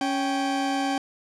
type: tone pair together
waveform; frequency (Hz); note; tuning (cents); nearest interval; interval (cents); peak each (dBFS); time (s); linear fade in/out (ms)
40% pulse; 277.2 / 782.8; C#4 / G5; 0 / -3; octave + tritone; 1797; -25 / -26; 0.01-0.98; 2
effects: low-pass 7000 Hz 12 dB/octave